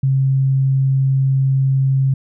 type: tone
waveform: sine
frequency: 134.4 Hz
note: C3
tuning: 47 cents sharp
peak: -12 dBFS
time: 0.03-2.14 s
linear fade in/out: 5 ms
effects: none